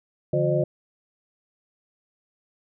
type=tone cluster; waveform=sine; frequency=146.1 / 171.6 / 359.4 / 522 / 608 Hz; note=D3 / F3 / F4 / C5 / D#5; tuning=-9 / -30 / +50 / -4 / -40 cents; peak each=-24 / -32 / -26 / -27 / -24 dBFS; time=0.33-0.64 s; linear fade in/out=5 ms; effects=none